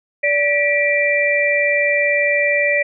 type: tone cluster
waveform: sine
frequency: 580 / 1947 / 2356 Hz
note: D5 / B6 / D7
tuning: -22 / -25 / +5 cents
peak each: -18 dBFS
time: 0.23-2.83 s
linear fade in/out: 10 ms
effects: none